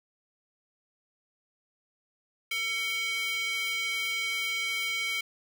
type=tone with high-pass filter; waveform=square; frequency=448.7 Hz; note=A4; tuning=34 cents sharp; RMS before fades=-31 dBFS; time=2.51-5.21 s; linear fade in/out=5 ms; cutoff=2500 Hz; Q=6.3; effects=none

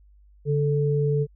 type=tone pair together; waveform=sine; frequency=144.4 / 438.8 Hz; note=D3 / A4; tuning=-29 / -5 cents; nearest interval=octave + perfect fifth; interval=1924 cents; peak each=-21 / -24 dBFS; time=0.45-1.27 s; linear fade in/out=50 ms; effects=added 50 Hz sine -51 dBFS peak until 1.35 s

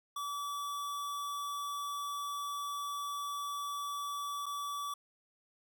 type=tone with dropouts; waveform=square; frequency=1150 Hz; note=D6; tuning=37 cents flat; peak=-37 dBFS; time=0.16-4.94 s; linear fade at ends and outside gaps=5 ms; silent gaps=4.459-4.463 s; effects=none

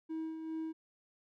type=tone with tremolo; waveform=triangle; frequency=320.1 Hz; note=D#4; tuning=49 cents sharp; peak=-33 dBFS; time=0.09-0.73 s; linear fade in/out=20 ms; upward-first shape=sine; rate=2.5 Hz; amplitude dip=50%; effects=tanh soft clip ceiling -29 dBFS

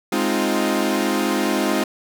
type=chord; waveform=sawtooth; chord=F minor seventh; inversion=first; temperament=equal with one note detuned; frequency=207.7 / 261.6 / 311.1 / 350.6 Hz; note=Ab3 / C4 / Eb4 / F4; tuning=0 / 0 / 0 / +7 cents; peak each=-20 dBFS; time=0.12-1.84 s; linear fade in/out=5 ms; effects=none

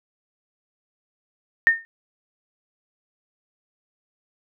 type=tone with exponential decay; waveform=sine; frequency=1826 Hz; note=A#6; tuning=36 cents flat; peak=-8 dBFS; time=1.67-1.85 s; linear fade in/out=0 ms; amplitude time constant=38 ms; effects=none

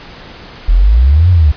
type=exponential two-way sweep; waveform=sine; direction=up then down; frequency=38.89 to 92.5 to 70.4 Hz; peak=-4 dBFS; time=0.68-1.52 s; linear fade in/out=10 ms; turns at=1.3 s; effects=pink hiss -33 dBFS RMS until 1.56 s + resampled to 11025 Hz

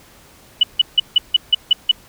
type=tone bursts; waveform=sine; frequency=2960 Hz; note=F#7; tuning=in tune; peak=-7 dBFS; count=8; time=0.61-1.914 s; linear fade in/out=5 ms; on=23 ms; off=160 ms; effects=pink hiss -47 dBFS RMS until 2.08 s

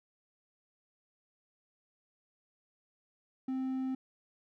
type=tone; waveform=triangle; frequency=261.6 Hz; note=C4; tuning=in tune; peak=-30 dBFS; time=3.48-3.95 s; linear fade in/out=5 ms; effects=none

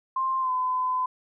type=tone with pitch glide; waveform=sine; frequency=1052 to 1015.6 Hz; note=C6 to B5; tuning=+9 to +48 cents; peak=-23 dBFS; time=0.16-1.06 s; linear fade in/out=5 ms; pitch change=-61 cents; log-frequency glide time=0.4-0.51 s; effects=none

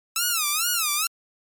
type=tone with vibrato; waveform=5% pulse; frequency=1302 Hz; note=E6; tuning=22 cents flat; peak=-10 dBFS; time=0.16-1.07 s; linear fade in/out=2 ms; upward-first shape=sine; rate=2.3 Hz; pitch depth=190 cents each way; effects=MP3 96 kbps

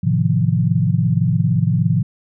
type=chord; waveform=sine; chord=F dominant seventh; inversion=first; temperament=just; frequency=109.13 / 130.96 / 157.15 / 174.61 Hz; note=A2 / C3 / Eb3 / F3; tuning=-14 / +2 / +18 / 0 cents; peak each=-19 dBFS; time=0.03-2.03 s; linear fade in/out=10 ms; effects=none

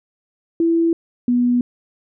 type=tone pair in turn; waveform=sine; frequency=332.7 / 244.3 Hz; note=E4 / B3; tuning=+16 / -19 cents; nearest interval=perfect fourth; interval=535 cents; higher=first; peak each=-13 dBFS; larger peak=neither; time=0.6-0.93 / 1.28-1.61 s; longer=neither; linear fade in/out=2 ms; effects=none

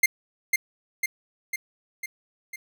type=tone with echo; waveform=45% pulse; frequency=2100 Hz; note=C7; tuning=6 cents sharp; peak=-14 dBFS; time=0.03-0.06 s; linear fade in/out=5 ms; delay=500 ms; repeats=5; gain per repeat=-4 dB; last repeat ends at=2.56 s; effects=none

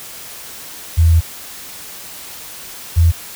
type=tone pair in turn; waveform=sine; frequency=82.41 / 83.71 Hz; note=E2 / E2; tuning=0 / +27 cents; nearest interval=unison; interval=27 cents; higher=second; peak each=-7 / -7 dBFS; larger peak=neither; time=0.97-1.21 / 2.96-3.12 s; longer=first; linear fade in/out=20 ms; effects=white hiss -33 dBFS RMS until 3.35 s

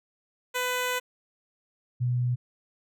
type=tone pair in turn; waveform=10% pulse / sine; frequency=500 / 123.28 Hz; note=B4 / B2; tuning=+21 / -3 cents; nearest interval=2 octaves; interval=2424 cents; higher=first; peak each=-18 / -23 dBFS; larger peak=first; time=0.54-1 / 2-2.36 s; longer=first; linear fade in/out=20 ms; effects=none

